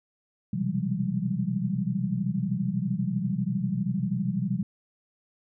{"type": "tone cluster", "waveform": "sine", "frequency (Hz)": [123.6, 131.6, 167.3, 190.4, 202.9], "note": ["B2", "C3", "E3", "F#3", "G#3"], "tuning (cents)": [2, 10, 26, 50, -40], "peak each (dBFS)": [-35, -33, -31, -29, -32], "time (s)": [0.53, 4.63], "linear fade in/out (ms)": 5, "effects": []}